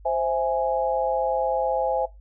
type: chord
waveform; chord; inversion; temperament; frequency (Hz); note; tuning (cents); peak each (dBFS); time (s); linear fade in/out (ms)
sine; C augmented; none; equal; 523.3 / 659.3 / 830.6; C5 / E5 / G#5; 0 / 0 / 0; -25; 0.05-2.06; 10
effects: noise-tail reverb RT60 0.2 s tail -19 dB re dry + added 50 Hz sine -44 dBFS peak until 2.2 s